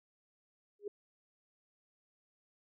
sine tone with exponential growth, 410 Hz, G#4, 22 cents flat, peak -33 dBFS, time 0.79-0.88 s, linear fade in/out 5 ms, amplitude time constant 19 ms, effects none

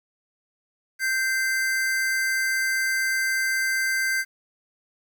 square tone pair together, 1568 / 2069 Hz, G6 / C7, 0 / -20 cents, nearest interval perfect fourth, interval 480 cents, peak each -24 / -28 dBFS, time 0.99-4.25 s, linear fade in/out 50 ms, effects 9-bit

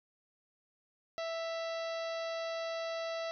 harmonic tone with a mistuned harmonic, 659.3 Hz, E5, in tune, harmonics 1 / 2 / 3 / 4 / 5 / 6 / 7 / 8 / 9, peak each -36 / -45 / -47 / -51 / -53 / -50 / -52 / -56 / -58 dBFS, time 1.18-3.31 s, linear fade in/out 0 ms, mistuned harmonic 4, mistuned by +37 cents, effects none

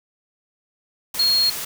sine tone in noise, 4280 Hz, C8, 38 cents sharp, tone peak -15 dBFS, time 1.19-1.5 s, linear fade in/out 5 ms, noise white, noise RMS -29 dBFS, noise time 1.14-1.65 s, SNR +11 dB, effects none

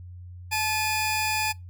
sawtooth tone pair together, 865.6 / 2450 Hz, A5 / D#7, -29 / -27 cents, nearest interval octave + tritone, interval 1802 cents, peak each -23 dBFS, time 0.51-1.53 s, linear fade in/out 20 ms, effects noise-tail reverb RT60 0.2 s tail -23 dB re dry + added 89 Hz sine -39 dBFS peak until 1.69 s

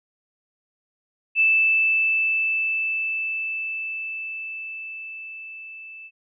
sine tone with level ramp, 2637 Hz, E7, in tune, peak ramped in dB -14 to -38 dBFS, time 1.35-6.11 s, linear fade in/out 50 ms, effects none

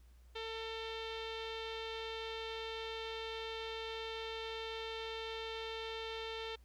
sawtooth tone with low-pass filter, 448.2 Hz, A4, 32 cents sharp, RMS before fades -43 dBFS, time 0.35-6.56 s, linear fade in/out 10 ms, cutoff 3500 Hz, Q 3.8, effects added 60 Hz sine -58 dBFS peak until 6.64 s + pink hiss -73 dBFS RMS until 6.64 s

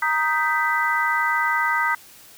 harmonic tone with a mistuned harmonic, 311.1 Hz, D#4, in tune, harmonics 3 / 4 / 5 / 6, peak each -24 / -24 / -24 / -24 dBFS, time 0.02-1.95 s, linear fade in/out 5 ms, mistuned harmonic 6, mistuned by +110 cents, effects white hiss -47 dBFS RMS until 2.37 s

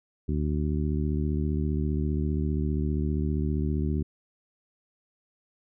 harmonic tone, 75.1 Hz, D2, 39 cents sharp, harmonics 1 / 2 / 3 / 4 / 5, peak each -27 / -30 / -32 / -35 / -37 dBFS, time 0.28-4.03 s, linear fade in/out 10 ms, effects none

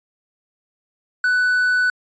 triangle tone, 1491 Hz, F#6, 13 cents sharp, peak -13 dBFS, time 1.24-1.9 s, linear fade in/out 2 ms, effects resampled to 16000 Hz

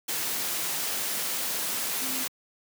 sine tone in noise, 260.7 Hz, C4, 6 cents flat, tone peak -38 dBFS, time 2.01-2.24 s, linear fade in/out 10 ms, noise white, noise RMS -30 dBFS, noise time 0.08-2.28 s, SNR -11 dB, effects high-pass 150 Hz 12 dB/octave

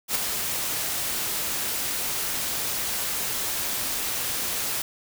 white noise with ADSR envelope, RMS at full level -22 dBFS, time 0.08-4.82 s, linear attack 75 ms, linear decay 3 ms, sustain -6 dB, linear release 3 ms, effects none

